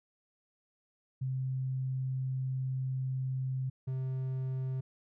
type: tone pair in turn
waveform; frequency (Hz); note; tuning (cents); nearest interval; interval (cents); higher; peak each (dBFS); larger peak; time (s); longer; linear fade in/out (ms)
sine / triangle; 130.81 / 130.81; C3 / C3; 0 / 0; unison; 0; neither; -31 / -30; second; 1.21-3.7 / 3.87-4.81; first; 10
effects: none